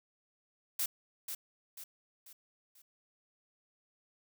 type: noise with echo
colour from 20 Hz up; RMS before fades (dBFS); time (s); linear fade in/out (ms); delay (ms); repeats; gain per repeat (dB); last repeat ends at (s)
blue; -33; 0.79-0.86; 5; 490; 4; -7; 2.82
effects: none